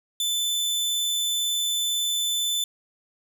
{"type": "tone", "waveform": "sawtooth", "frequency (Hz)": 3518, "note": "A7", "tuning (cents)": -1, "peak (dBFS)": -20, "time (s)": [0.2, 2.64], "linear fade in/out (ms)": 2, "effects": []}